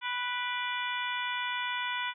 harmonic tone with a mistuned harmonic, 493.4 Hz, B4, 2 cents flat, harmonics 2 / 3 / 4 / 5 / 6 / 7, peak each -35 / -37 / -38 / -39 / -40 / -40 dBFS, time 0.01-2.14 s, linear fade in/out 50 ms, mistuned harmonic 5, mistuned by -54 cents, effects none

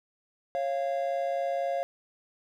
triangle tone pair together, 549 / 692.9 Hz, C#5 / F5, -17 / -14 cents, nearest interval major third, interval 403 cents, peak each -28 dBFS, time 0.55-1.83 s, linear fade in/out 0 ms, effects none

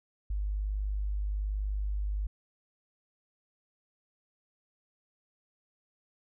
sine tone, 50.6 Hz, G#1, 44 cents flat, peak -29 dBFS, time 0.3-2.27 s, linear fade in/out 5 ms, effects none

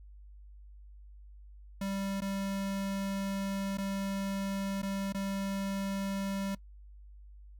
square tone with dropouts, 196 Hz, G3, in tune, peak -33 dBFS, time 1.81-6.55 s, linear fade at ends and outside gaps 5 ms, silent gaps 2.206-2.218 / 3.773-3.782 / 4.819-4.829 / 5.125-5.145 s, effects noise-tail reverb RT60 0.1 s tail -22 dB re dry + added 50 Hz sine -49 dBFS peak until 7.59 s

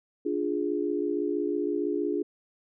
sine chord, D diminished, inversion none, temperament equal, 293.7 / 349.2 / 415.3 Hz, D4 / F4 / Ab4, 0 / 0 / 0 cents, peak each -30 dBFS, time 0.25-2.23 s, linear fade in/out 10 ms, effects none

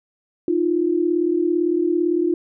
sine tone pair together, 311.1 / 348.9 Hz, D#4 / F4, 0 / -2 cents, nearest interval major second, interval 198 cents, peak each -21 / -18 dBFS, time 0.48-2.34 s, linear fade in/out 2 ms, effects none

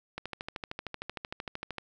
click train, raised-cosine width 0.3 ms, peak -20 dBFS, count 22, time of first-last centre 0.18-1.783 s, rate 13.1 Hz, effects none

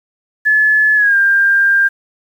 sine tone with pitch glide, 1720 to 1595.6 Hz, A6 to G6, -40 to +30 cents, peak -8 dBFS, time 0.45-1.89 s, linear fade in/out 20 ms, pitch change -130 cents, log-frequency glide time 0.95-1.16 s, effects 7-bit

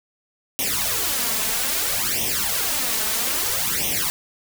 white noise with flanger, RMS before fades -23 dBFS, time 0.59-4.1 s, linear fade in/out 0 ms, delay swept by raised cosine 0.33 to 4.63 ms, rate 0.61 Hz, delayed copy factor +0.85, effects none

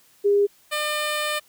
sine / 10% pulse tone pair in turn, 405.4 / 601.5 Hz, G#4 / D5, -42 / +41 cents, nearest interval perfect fifth, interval 683 cents, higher second, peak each -15 dBFS, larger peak neither, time 0.24-0.47 / 0.71-1.4 s, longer second, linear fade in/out 20 ms, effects white hiss -57 dBFS RMS until 1.48 s

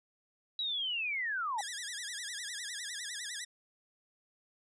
sine linear sweep, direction down, 3928 to 784 Hz, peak -32 dBFS, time 0.59-1.61 s, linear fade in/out 2 ms
10% pulse tone with vibrato, 1795 Hz, A6, 34 cents sharp, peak -29 dBFS, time 1.58-3.45 s, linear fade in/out 10 ms, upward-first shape sine, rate 9.9 Hz, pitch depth 180 cents each way
effects resampled to 22050 Hz

